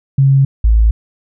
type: tone pair in turn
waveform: sine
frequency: 136.4 / 55.04 Hz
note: C#3 / A1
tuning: -28 / +1 cents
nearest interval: octave + major third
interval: 1571 cents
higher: first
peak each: -6 dBFS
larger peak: neither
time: 0.18-0.45 / 0.64-0.91 s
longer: neither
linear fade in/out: 5 ms
effects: none